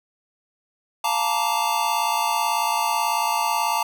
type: chord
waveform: square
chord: Bb major seventh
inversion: second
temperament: just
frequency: 699.2 / 874.1 / 932.3 / 1165.4 Hz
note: F5 / A5 / Bb5 / D6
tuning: +2 / -12 / 0 / -14 cents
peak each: -31 / -25 / -25 / -28 dBFS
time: 1.04-3.83 s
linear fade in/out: 5 ms
effects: none